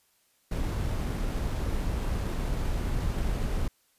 brown noise with sample-and-hold, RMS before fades -29 dBFS, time 0.51-3.68 s, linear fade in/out 5 ms, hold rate 11025 Hz, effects white hiss -68 dBFS RMS until 3.98 s + resampled to 32000 Hz

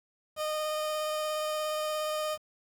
30% pulse tone with vibrato, 614 Hz, D#5, 23 cents flat, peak -27 dBFS, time 0.36-2.38 s, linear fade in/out 50 ms, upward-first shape triangle, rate 17 Hz, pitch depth 11 cents each way, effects 9-bit

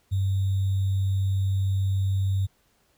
sine tone with sample-and-hold, 96.6 Hz, G2, 25 cents flat, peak -21 dBFS, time 0.11-2.47 s, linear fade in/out 20 ms, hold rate 3675 Hz, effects pink hiss -66 dBFS RMS until 2.97 s

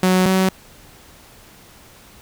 sawtooth tone pair in turn, 185 / 188.45 Hz, F#3 / F#3, 0 / +32 cents, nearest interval unison, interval 32 cents, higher second, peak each -9 / -10 dBFS, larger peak first, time 0.03-0.26 / 0.26-0.49 s, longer neither, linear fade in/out 2 ms, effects pink hiss -46 dBFS RMS until 2.21 s

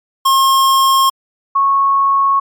square / sine tone pair in turn, 1074 / 1101 Hz, C6 / C#6, +45 / -12 cents, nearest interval unison, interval 43 cents, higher second, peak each -9 dBFS, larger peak neither, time 0.25-1.1 / 1.55-2.4 s, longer neither, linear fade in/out 10 ms, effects MP3 96 kbps

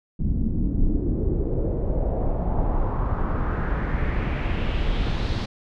brown noise with low-pass filter sweep, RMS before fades -23 dBFS, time 0.19-5.46 s, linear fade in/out 10 ms, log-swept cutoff 200 to 4500 Hz, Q 2.4, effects none

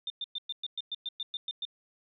sine tone bursts, 3600 Hz, A7, 39 cents sharp, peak -32 dBFS, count 12, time 0.07-1.652 s, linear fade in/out 2 ms, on 31 ms, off 110 ms, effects none

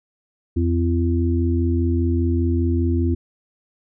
harmonic tone, 85 Hz, F2, 46 cents flat, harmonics 1 / 3 / 4, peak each -18 / -23 / -24 dBFS, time 0.56-3.15 s, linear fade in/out 10 ms, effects none

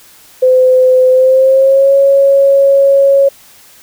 sine tone with pitch glide, 512 to 551.9 Hz, C5 to C#5, -38 to -8 cents, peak -4 dBFS, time 0.42-3.29 s, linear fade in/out 10 ms, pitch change +130 cents, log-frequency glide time 1.1-1.94 s, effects white hiss -41 dBFS RMS until 3.82 s

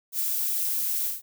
violet noise with ADSR envelope, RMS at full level -25 dBFS, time 0.12-1.22 s, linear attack 81 ms, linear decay 5 ms, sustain -2 dB, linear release 160 ms, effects none

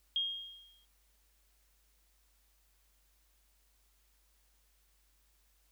sine tone with exponential decay, 3244 Hz, G#7, 41 cents flat, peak -28 dBFS, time 0.16-0.85 s, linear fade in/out 1 ms, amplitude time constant 150 ms, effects added 50 Hz sine -70 dBFS peak until 5.71 s + white hiss -73 dBFS RMS until 5.71 s

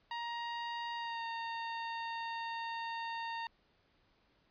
sawtooth tone with pitch glide, 940 to 919.6 Hz, A#5 to A#5, +14 to -24 cents, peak -34 dBFS, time 0.11-3.47 s, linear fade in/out 2 ms, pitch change -38 cents, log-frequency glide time 0.95-1.25 s, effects pink hiss -72 dBFS RMS until 4.5 s + resampled to 11025 Hz

